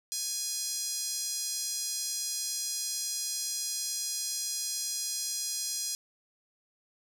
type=tone with high-pass filter; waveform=5% pulse; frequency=830.6 Hz; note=G#5; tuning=in tune; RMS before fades=-34 dBFS; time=0.12-5.95 s; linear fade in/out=0 ms; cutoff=5200 Hz; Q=1.7; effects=none